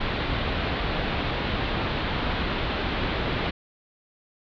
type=low-pass noise; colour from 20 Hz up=pink; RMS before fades=-27 dBFS; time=0-3.51 s; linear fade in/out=10 ms; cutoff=4000 Hz; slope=48 dB/octave; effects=none